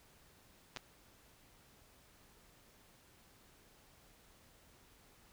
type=clicks; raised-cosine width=0.2 ms; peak=-25 dBFS; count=2; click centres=0.763 / 0.771 s; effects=pink hiss -65 dBFS RMS until 5.32 s